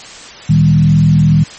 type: tone with frequency modulation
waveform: sine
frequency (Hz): 155.56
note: D#3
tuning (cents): 0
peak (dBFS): -5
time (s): 0.49-1.44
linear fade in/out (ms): 10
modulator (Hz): 42.1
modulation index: 0.87
effects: white hiss -32 dBFS RMS until 1.58 s + MP3 32 kbps